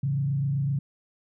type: tone with frequency modulation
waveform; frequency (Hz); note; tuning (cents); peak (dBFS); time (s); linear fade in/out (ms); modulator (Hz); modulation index
sine; 138.59; C#3; 0; -23; 0.03-0.79; 5; 27.8; 0.56
effects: none